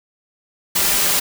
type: noise with comb filter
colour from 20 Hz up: white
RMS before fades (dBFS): -17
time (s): 0.75-1.2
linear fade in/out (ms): 10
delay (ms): 5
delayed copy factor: +0.5
effects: none